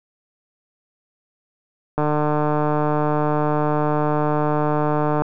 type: click train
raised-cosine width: 1 ms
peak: -7 dBFS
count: 487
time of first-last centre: 1.98-5.22 s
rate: 150 Hz
effects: none